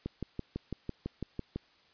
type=click train; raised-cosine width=3 ms; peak=-22 dBFS; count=10; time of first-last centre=0.06-1.56 s; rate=6 Hz; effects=white hiss -64 dBFS RMS until 1.93 s + resampled to 11025 Hz